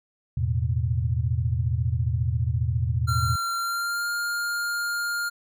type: chord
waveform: sine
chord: E suspended fourth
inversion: none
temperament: equal with one note detuned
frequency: 82.41 / 110 / 124.62 Hz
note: E2 / A2 / B2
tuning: 0 / 0 / +16 cents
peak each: -26 dBFS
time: 0.37-3.36 s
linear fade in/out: 5 ms
type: tone with pitch glide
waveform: square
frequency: 1372 to 1408.1 Hz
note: F6 to F6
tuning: -31 to +14 cents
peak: -26 dBFS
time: 3.07-5.3 s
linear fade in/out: 20 ms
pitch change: +45 cents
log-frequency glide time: 3.58-4.09 s
effects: none

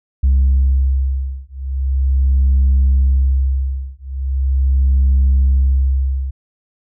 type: beating tone pair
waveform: sine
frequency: 66.5 / 66.9 Hz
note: C2 / C2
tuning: +29 / +39 cents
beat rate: 0.4 Hz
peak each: -13 dBFS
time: 0.23-6.31 s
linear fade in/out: 10 ms
effects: tanh soft clip ceiling -7 dBFS

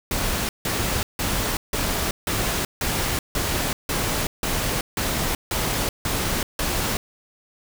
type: noise bursts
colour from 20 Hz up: pink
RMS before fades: -24 dBFS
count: 13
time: 0.11-6.97 s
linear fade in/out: 2 ms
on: 380 ms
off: 160 ms
effects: none

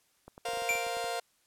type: clicks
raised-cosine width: 1 ms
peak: -33 dBFS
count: 11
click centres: 0.28 / 0.379 / 0.487 / 0.535 / 0.573 / 0.621 / 0.707 / 0.754 / 0.867 / 0.969 / 1.043 s
type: chord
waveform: sawtooth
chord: Bb suspended second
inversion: none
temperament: just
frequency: 466.2 / 524.4 / 699.2 Hz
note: Bb4 / C5 / F5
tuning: 0 / +4 / +2 cents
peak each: -34 / -36 / -30 dBFS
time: 0.45-1.2 s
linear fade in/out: 5 ms
type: tone with exponential decay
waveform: square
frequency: 2349 Hz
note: D7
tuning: in tune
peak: -25 dBFS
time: 0.69-1.04 s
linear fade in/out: 1 ms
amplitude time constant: 75 ms
effects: white hiss -70 dBFS RMS until 1.46 s + low-pass 12000 Hz 12 dB/octave

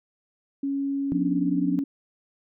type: tone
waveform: sine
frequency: 277.2 Hz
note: C#4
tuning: in tune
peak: -24 dBFS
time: 0.63-1.84 s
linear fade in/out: 5 ms
type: chord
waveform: sine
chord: B diminished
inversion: second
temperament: just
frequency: 177.8 / 246.9 / 296.3 Hz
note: F3 / B3 / D4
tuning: +31 / 0 / +15 cents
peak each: -27 / -30 / -28 dBFS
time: 1.12-1.79 s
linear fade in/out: 0 ms
effects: none

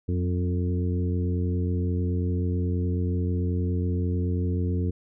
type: harmonic tone with a mistuned harmonic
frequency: 89.3 Hz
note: F2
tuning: 39 cents sharp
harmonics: 1 / 2 / 3 / 4 / 5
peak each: -24 / -31 / -33 / -36 / -37 dBFS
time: 0.08-4.91 s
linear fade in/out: 10 ms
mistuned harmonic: 2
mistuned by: +36 cents
effects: none

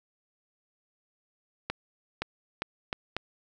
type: accelerating click train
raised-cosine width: 0.3 ms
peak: -14 dBFS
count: 5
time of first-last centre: 1.7-3.166 s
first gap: 520 ms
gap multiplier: 0.77
effects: none

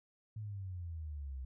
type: exponential sweep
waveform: sine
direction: down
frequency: 110 to 63.4 Hz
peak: -40 dBFS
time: 0.36-1.45 s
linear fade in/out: 5 ms
effects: none

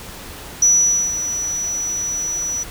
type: tone with ADSR envelope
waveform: sine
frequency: 5900 Hz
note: F#8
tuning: 6 cents flat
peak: -8 dBFS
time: 0.62-2.64 s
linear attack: 5 ms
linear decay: 490 ms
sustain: -12 dB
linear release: 17 ms
effects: tanh soft clip ceiling -5 dBFS + pink hiss -35 dBFS RMS until 2.7 s

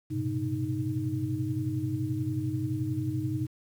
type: tone cluster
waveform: sine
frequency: 102.1 / 120.5 / 131.9 / 310.5 Hz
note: G#2 / B2 / C3 / D#4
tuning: -29 / -42 / +14 / -3 cents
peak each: -35 / -34 / -33 / -32 dBFS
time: 0.1-3.47 s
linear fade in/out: 20 ms
effects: 9-bit

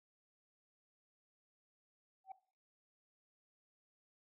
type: tone with exponential growth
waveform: sine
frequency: 766 Hz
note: G5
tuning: 40 cents flat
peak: -40 dBFS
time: 2.24-2.32 s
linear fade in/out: 5 ms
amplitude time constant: 17 ms
effects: noise-tail reverb RT60 0.4 s tail -17 dB re dry + tanh soft clip ceiling -41 dBFS

